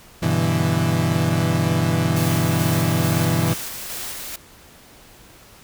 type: chord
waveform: 35% pulse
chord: E minor seventh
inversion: first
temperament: equal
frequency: 98 / 123.47 / 146.83 / 164.81 Hz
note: G2 / B2 / D3 / E3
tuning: 0 / 0 / 0 / 0 cents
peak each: -23 / -21 / -24 / -19 dBFS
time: 0.22-3.54 s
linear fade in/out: 10 ms
type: noise with tremolo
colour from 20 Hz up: white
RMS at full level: -30 dBFS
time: 2.16-4.36 s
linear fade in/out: 5 ms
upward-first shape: square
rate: 2.3 Hz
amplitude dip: 25%
effects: pink hiss -47 dBFS RMS until 5.63 s